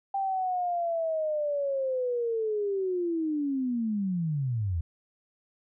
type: linear sweep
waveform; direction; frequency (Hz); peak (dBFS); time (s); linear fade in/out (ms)
sine; down; 790 to 77.78; -26; 0.14-4.81; 5
effects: none